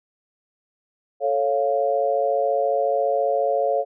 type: chord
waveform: sine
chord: A augmented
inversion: none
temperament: equal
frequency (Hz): 440 / 554.4 / 698.5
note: A4 / C#5 / E#5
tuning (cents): 0 / 0 / 0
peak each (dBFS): -25 / -21 / -23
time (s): 1.2-3.85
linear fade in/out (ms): 50
effects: none